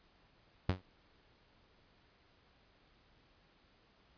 sawtooth tone with exponential decay, 92.5 Hz, F#2, in tune, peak -23 dBFS, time 0.69-0.82 s, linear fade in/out 0 ms, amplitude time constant 28 ms, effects pink hiss -68 dBFS RMS until 4.17 s + resampled to 11025 Hz

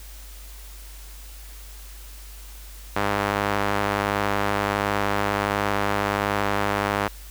sawtooth tone with band-pass filter, 101.4 Hz, G#2, 41 cents flat, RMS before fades -24 dBFS, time 2.96-7.08 s, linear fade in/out 5 ms, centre 1200 Hz, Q 0.82, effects added 50 Hz sine -39 dBFS peak until 7.3 s + white hiss -46 dBFS RMS until 7.3 s

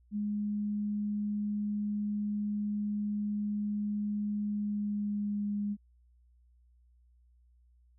sine tone with pitch glide, 207.7 to 205.2 Hz, G#3 to G#3, 0 to -21 cents, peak -30 dBFS, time 0.11-5.77 s, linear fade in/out 50 ms, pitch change -21 cents, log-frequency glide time 4.44-5.55 s, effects added 60 Hz sine -61 dBFS peak until 7.98 s

